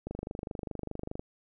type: click train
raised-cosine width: 2 ms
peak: -23 dBFS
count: 29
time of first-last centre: 0.07-1.194 s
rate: 24.9 Hz
effects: none